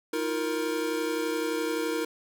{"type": "chord", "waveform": "square", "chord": "Eb suspended second", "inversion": "none", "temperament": "equal with one note detuned", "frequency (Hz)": [317.5, 349.2, 466.2], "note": ["Eb4", "F4", "Bb4"], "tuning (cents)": [35, 0, 0], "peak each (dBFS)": [-32, -35, -31], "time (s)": [0.13, 2.05], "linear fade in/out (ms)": 5, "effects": []}